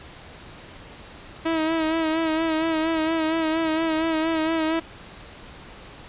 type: tone with vibrato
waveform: sawtooth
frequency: 321 Hz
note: E4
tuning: 46 cents flat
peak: -17 dBFS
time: 1.45-4.8 s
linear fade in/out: 10 ms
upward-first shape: sine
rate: 4.3 Hz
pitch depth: 42 cents each way
effects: pink hiss -43 dBFS RMS until 6.08 s + resampled to 8000 Hz